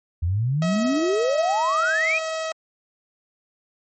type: exponential sweep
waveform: sine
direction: up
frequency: 80 to 2580 Hz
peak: -19 dBFS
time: 0.22-2.19 s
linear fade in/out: 10 ms
type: tone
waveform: sawtooth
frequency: 641 Hz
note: E5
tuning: 49 cents flat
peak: -21 dBFS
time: 0.62-2.52 s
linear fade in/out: 2 ms
effects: MP3 32 kbps